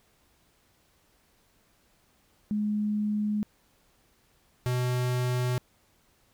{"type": "tone pair in turn", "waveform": ["sine", "square"], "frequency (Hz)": [209.9, 124.81], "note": ["G#3", "B2"], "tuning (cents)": [19, 19], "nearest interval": "major sixth", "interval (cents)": 900, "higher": "first", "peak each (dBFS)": [-25, -26], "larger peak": "first", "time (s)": [[2.51, 3.43], [4.66, 5.58]], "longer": "neither", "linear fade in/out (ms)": 0, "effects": ["pink hiss -66 dBFS RMS until 6.33 s"]}